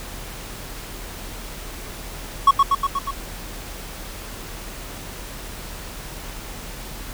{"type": "tone with echo", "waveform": "triangle", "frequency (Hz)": 1108.7, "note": "C#6", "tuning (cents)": 0, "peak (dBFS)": -6, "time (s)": [2.47, 2.51], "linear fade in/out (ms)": 5, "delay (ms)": 120, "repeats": 5, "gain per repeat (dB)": -3, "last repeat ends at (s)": 3.11, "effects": ["added 40 Hz sine -36 dBFS peak until 7.13 s", "pink hiss -36 dBFS RMS until 7.13 s"]}